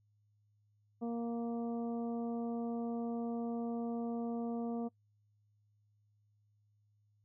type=harmonic tone; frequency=233.6 Hz; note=A#3; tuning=4 cents sharp; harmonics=1 / 2 / 3 / 4 / 5; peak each=-36 / -42 / -46 / -57 / -57 dBFS; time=1.01-4.89 s; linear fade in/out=20 ms; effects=noise-tail reverb RT60 0.1 s tail -23 dB re dry + added 104 Hz sine -70 dBFS peak until 7.24 s